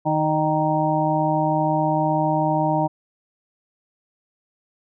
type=harmonic tone with a mistuned harmonic; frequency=155.56 Hz; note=D#3; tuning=in tune; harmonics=1 / 2 / 4 / 5 / 6; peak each=-24 / -24 / -24 / -24 / -24 dBFS; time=0.05-2.88 s; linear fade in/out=20 ms; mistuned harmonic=4; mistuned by=-22 cents; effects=none